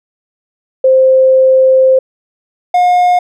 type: tone pair in turn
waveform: sine / triangle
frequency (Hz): 523.3 / 716.7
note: C5 / F5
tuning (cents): 0 / +45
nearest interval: perfect fourth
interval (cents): 545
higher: second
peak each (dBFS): -4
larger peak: neither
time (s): 0.84-1.99 / 2.74-3.19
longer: first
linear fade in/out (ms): 5
effects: none

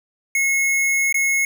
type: tone with dropouts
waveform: square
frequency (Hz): 2175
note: C#7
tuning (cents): -33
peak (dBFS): -17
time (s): 0.35-1.45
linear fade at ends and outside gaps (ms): 2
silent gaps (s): 1.126-1.143
effects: none

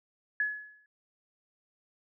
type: tone with exponential decay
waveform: sine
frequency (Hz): 1698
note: G#6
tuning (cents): +38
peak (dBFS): -24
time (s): 0.4-0.86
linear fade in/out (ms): 2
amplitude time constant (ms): 98
effects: none

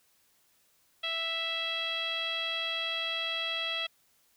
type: tone with low-pass filter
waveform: 10% pulse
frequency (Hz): 659.3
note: E5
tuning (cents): 0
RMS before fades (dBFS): -33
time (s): 1.03-3.87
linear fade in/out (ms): 10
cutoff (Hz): 3300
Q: 4.7
effects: white hiss -68 dBFS RMS until 4.36 s

